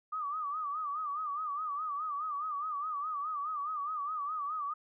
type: tone with vibrato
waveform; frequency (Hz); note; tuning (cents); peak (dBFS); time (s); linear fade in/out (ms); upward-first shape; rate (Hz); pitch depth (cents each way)
sine; 1199; D6; +36; -33; 0.12-4.74; 10; sine; 4.8; 110
effects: none